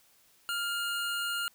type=tone pair together; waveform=square; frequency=1398 / 2848 Hz; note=F6 / F7; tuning=+1 / +33 cents; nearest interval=octave; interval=1232 cents; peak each=-33 / -36 dBFS; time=0.49-1.48 s; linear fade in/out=0 ms; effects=white hiss -64 dBFS RMS until 1.54 s